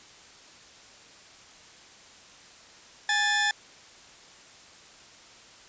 sawtooth tone pair together, 826 / 1751.4 Hz, G#5 / A6, -10 / -8 cents, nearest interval octave + minor second, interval 1302 cents, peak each -25 / -20 dBFS, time 3.09-3.51 s, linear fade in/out 2 ms, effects white hiss -51 dBFS RMS until 5.68 s + resampled to 16000 Hz

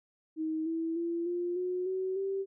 sine tone with pitch steps, 316.1 / 327.2 / 338.8 / 350.7 / 363.1 / 375.9 / 389.2 Hz, D#4 / E4 / E4 / F4 / F#4 / F#4 / G4, +27 / -13 / +48 / +7 / -33 / +27 / -12 cents, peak -30 dBFS, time 0.36-2.46 s, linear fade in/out 50 ms, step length 300 ms, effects none

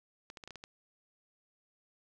clicks, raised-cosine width 0.2 ms, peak -29 dBFS, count 7, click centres 0.301 / 0.372 / 0.438 / 0.476 / 0.507 / 0.557 / 0.639 s, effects none

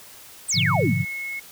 sine exponential sweep, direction down, 9100 to 165.7 Hz, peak -20 dBFS, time 0.48-0.94 s, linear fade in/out 20 ms
sine tone with pitch glide, 2200 to 2180 Hz, C#7 to C#7, -14 to -29 cents, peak -28 dBFS, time 0.52-1.4 s, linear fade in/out 10 ms, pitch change -15 cents, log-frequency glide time 0.95-1.07 s
sine chord, G# diminished seventh, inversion none, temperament equal, 103.83 / 123.47 / 146.83 / 174.61 Hz, G#2 / B2 / D3 / F3, 0 / 0 / 0 / 0 cents, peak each -26 dBFS, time 0.54-1.05 s, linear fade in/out 20 ms
effects white hiss -45 dBFS RMS until 1.51 s

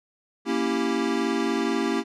square chord, A# diminished seventh, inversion none, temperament equal, 233.1 / 277.2 / 329.6 / 392 Hz, A#3 / C#4 / E4 / G4, 0 / 0 / 0 / 0 cents, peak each -29 dBFS, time 0.45-2.04 s, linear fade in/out 50 ms, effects low-pass 6000 Hz 12 dB/octave

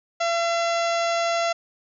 harmonic tone with a mistuned harmonic, 678 Hz, E5, 49 cents sharp, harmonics 1 / 2 / 3 / 4 / 5 / 6 / 7 / 8 / 9 / 10, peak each -22 / -28 / -32 / -34 / -36 / -38 / -39 / -40 / -41 / -42 dBFS, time 0.2-1.53 s, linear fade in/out 10 ms, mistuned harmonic 9, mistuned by +61 cents, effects none

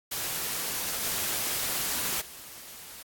white noise with level steps, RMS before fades -32 / -30 / -45 dBFS, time 0.11-3.03 s, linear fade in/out 10 ms, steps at 1.02 / 2.2 s, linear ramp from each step 20 ms, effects AAC 64 kbps

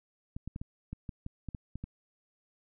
clicks, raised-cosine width 5 ms, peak -26 dBFS, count 11, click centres 0.365 / 0.476 / 0.561 / 0.615 / 0.93 / 1.092 / 1.264 / 1.487 / 1.548 / 1.756 / 1.84 s, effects none

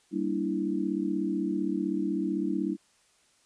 sine chord, E half-diminished seventh, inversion first, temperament equal, 196 / 233.1 / 293.7 / 329.6 Hz, G3 / Bb3 / D4 / E4, 0 / 0 / 0 / 0 cents, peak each -32 / -36 / -31 / -31 dBFS, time 0.11-2.77 s, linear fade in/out 50 ms, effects white hiss -65 dBFS RMS until 3.45 s + resampled to 22050 Hz

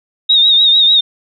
sine tone with vibrato, 3729 Hz, A#7, in tune, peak -6 dBFS, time 0.29-1.01 s, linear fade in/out 10 ms, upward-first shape triangle, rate 6.7 Hz, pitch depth 67 cents each way, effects none

